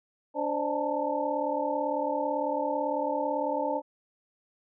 sine tone cluster, 290 / 524 / 594 / 862 / 900 Hz, D4 / C5 / D5 / A5 / A5, -22 / +2 / +20 / -36 / +39 cents, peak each -34 / -32 / -32 / -34 / -33 dBFS, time 0.34-3.82 s, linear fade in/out 50 ms, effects none

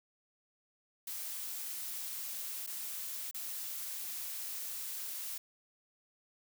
blue noise with dropouts, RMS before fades -41 dBFS, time 1.07-5.38 s, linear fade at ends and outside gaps 5 ms, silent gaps 2.665-2.673 / 3.312-3.344 s, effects none

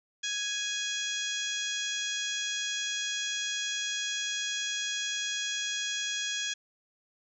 harmonic tone, 830.6 Hz, G#5, in tune, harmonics 2 / 3 / 4 / 5 / 6 / 7 / 8 / 9, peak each -37 / -40 / -34 / -45 / -44 / -41 / -38 / -49 dBFS, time 0.23-6.54 s, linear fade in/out 10 ms, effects none

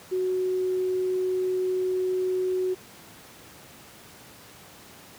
sine tone, 370 Hz, F#4, in tune, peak -23 dBFS, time 0.11-2.75 s, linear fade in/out 20 ms, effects pink hiss -48 dBFS RMS until 5.18 s + high-pass 100 Hz 12 dB/octave

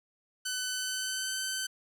10% pulse tone with pitch glide, 1508 to 1532.6 Hz, F#6 to G6, +32 to -40 cents, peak -23 dBFS, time 0.45-1.67 s, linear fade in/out 10 ms, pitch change +28 cents, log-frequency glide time 0.7-1.37 s, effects none

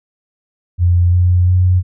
sine tone with pitch steps, 87.9 / 89.49 / 91.1 Hz, F2 / F2 / F#2, +12 / +43 / -26 cents, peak -8 dBFS, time 0.78-1.83 s, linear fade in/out 50 ms, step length 350 ms, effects none

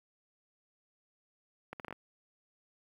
accelerating click train, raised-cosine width 0.5 ms, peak -26 dBFS, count 6, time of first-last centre 1.73-1.926 s, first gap 68 ms, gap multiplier 0.72, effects high-pass 100 Hz 12 dB/octave + 10-bit

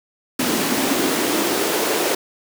pink noise with high-pass filter sweep, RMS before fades -20 dBFS, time 0.39-2.15 s, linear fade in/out 5 ms, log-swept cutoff 230 to 420 Hz, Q 2.9, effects none

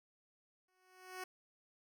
10% pulse tone with exponential growth, 370 Hz, F#4, in tune, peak -33 dBFS, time 0.68-1.24 s, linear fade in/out 5 ms, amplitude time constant 120 ms, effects none

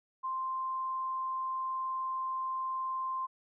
sine tone, 1046.5 Hz, C6, in tune, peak -32 dBFS, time 0.23-3.27 s, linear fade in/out 20 ms, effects none

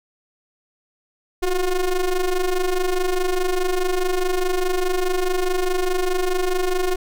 square ring-modulated tone, 178.6 Hz, F3, 39 cents sharp, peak -16 dBFS, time 1.42-6.96 s, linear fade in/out 10 ms, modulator 191 Hz, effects none

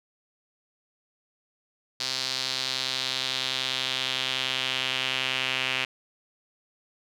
sawtooth tone with band-pass filter sweep, 130.6 Hz, C3, 3 cents flat, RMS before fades -29 dBFS, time 2-5.85 s, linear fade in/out 5 ms, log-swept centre 4500 to 2700 Hz, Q 3.1, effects none

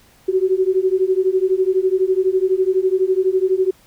sine beating tone pair, 370 / 382 Hz, F#4 / G4, 0 / -45 cents, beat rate 12 Hz, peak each -17 / -17 dBFS, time 0.28-3.71 s, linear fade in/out 10 ms, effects pink hiss -52 dBFS RMS until 3.86 s

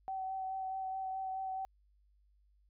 sine tone with vibrato, 762 Hz, G5, 49 cents flat, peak -36 dBFS, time 0.08-1.65 s, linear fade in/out 0 ms, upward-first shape sine, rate 4.7 Hz, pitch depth 14 cents each way, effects added 50 Hz sine -66 dBFS peak until 2.69 s

